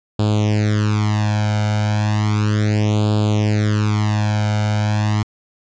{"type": "tone with flanger", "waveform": "sawtooth", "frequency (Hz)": 105.7, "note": "G#2", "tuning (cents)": 31, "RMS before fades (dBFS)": -17, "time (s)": [0.19, 5.23], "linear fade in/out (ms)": 5, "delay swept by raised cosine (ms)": [0.25, 1.35], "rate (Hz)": 0.34, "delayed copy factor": 1, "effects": ["resampled to 16000 Hz"]}